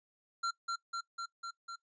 square tone with echo, 1369 Hz, F6, 35 cents flat, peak -32 dBFS, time 0.43-0.51 s, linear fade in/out 10 ms, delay 250 ms, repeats 5, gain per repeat -2 dB, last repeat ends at 1.76 s, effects noise-tail reverb RT60 0.1 s tail -22 dB re dry + resampled to 16000 Hz

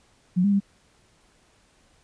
sine tone with pitch steps, 180.9 / 202.1 / 198.9 Hz, F#3 / G#3 / G3, -39 / -47 / +25 cents, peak -17 dBFS, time 0.36-0.603 s, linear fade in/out 20 ms, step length 81 ms, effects pink hiss -61 dBFS RMS until 2.03 s + resampled to 22050 Hz

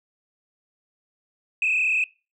sine tone with frequency modulation, 2553 Hz, D#7, 44 cents sharp, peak -18 dBFS, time 1.62-2.04 s, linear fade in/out 2 ms, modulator 35.9 Hz, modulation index 2.7, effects noise-tail reverb RT60 0.3 s tail -24 dB re dry + tanh soft clip ceiling -15 dBFS

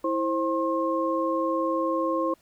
sine tone cluster, 327.8 / 528 / 1070 Hz, E4 / C5 / C6, -10 / +16 / +38 cents, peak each -27 / -27 / -28 dBFS, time 0.04-2.34 s, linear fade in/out 5 ms, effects pink hiss -62 dBFS RMS until 2.41 s

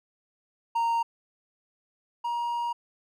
triangle tone pair in turn, 927 / 947.6 Hz, A#5 / A#5, -10 / +28 cents, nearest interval unison, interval 38 cents, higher second, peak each -21 / -25 dBFS, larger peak first, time 0.75-1.03 / 2.24-2.73 s, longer second, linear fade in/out 10 ms, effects none

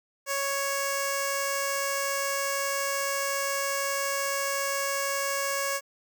5% pulse tone with notch filter, 554.4 Hz, C#5, in tune, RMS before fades -29 dBFS, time 0.26-5.81 s, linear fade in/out 50 ms, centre 3700 Hz, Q 0.7, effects none

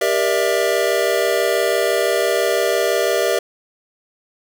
square chord, E half-diminished seventh, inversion first, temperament just, 395.6 / 474.7 / 593.3 / 659.3 Hz, G4 / Bb4 / D5 / E5, +16 / +31 / +18 / 0 cents, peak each -22 dBFS, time 0.01-3.39 s, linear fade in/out 5 ms, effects none

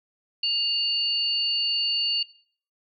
sine tone pair together, 2821 / 4478 Hz, F7 / C#8, +17 / +17 cents, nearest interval minor sixth, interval 800 cents, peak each -25 / -24 dBFS, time 0.43-2.23 s, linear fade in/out 5 ms, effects noise-tail reverb RT60 0.5 s tail -19 dB re dry

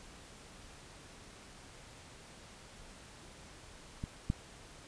clicks, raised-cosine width 5 ms, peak -25 / -18 dBFS, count 2, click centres 4.039 / 4.301 s, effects pink hiss -54 dBFS RMS until 4.87 s + resampled to 22050 Hz

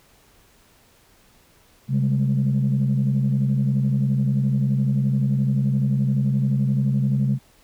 sine tone cluster, 134.8 / 197.8 / 209.4 Hz, C#3 / G3 / G#3, -48 / +16 / +15 cents, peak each -18 / -25 / -24 dBFS, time 1.88-7.39 s, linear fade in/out 50 ms, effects tanh soft clip ceiling -11 dBFS + pink hiss -56 dBFS RMS until 7.63 s

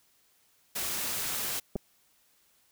white noise, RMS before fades -33 dBFS, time 0.75-1.6 s, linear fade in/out 10 ms
clicks, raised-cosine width 2 ms, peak -20 dBFS, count 2, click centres 1.756 / 1.761 s
effects white hiss -67 dBFS RMS until 2.71 s

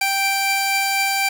sawtooth tone pair together, 784 / 2348 Hz, G5 / D7, 0 / -1 cents, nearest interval octave + perfect fifth, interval 1899 cents, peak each -17 dBFS, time 0.01-1.29 s, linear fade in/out 5 ms, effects none

